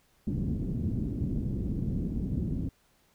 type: low-pass noise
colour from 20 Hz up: white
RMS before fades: -31 dBFS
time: 0.27-2.69 s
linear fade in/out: 5 ms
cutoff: 250 Hz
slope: 24 dB/octave
effects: pink hiss -67 dBFS RMS until 3.14 s